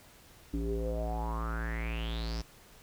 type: tone with low-pass filter sweep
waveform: square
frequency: 56.5 Hz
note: A1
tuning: 47 cents sharp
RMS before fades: -34 dBFS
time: 0.53-2.42 s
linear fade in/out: 10 ms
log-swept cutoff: 300 to 5500 Hz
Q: 8.2
effects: pink hiss -57 dBFS RMS until 2.82 s